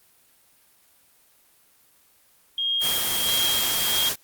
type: tone with tremolo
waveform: sine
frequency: 3240 Hz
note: G#7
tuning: 43 cents flat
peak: -21 dBFS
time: 2.58-4.09 s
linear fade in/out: 2 ms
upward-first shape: sine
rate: 1.5 Hz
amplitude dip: 55%
type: noise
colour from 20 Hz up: white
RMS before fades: -25 dBFS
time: 2.8-4.16 s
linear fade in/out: 50 ms
effects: white hiss -59 dBFS RMS until 4.23 s + Opus 24 kbps